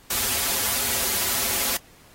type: noise with comb filter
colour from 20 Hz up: white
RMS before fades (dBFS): -24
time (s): 0.1-1.77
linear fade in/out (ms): 5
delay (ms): 6.5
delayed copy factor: -0.8
effects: pink hiss -53 dBFS RMS until 2.14 s + AAC 48 kbps

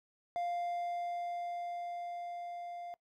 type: tone with level ramp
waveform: triangle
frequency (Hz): 698.5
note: F5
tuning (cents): 0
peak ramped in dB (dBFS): -31 to -40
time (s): 0.36-2.94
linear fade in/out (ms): 0
effects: noise-tail reverb RT60 0.1 s tail -20 dB re dry

